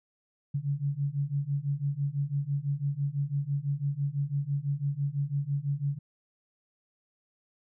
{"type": "beating tone pair", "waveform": "sine", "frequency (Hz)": [138.59, 144.59], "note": ["C#3", "D3"], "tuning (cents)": [0, -27], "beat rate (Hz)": 6, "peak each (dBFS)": [-31, -30], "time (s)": [0.54, 5.99], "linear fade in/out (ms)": 10, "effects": []}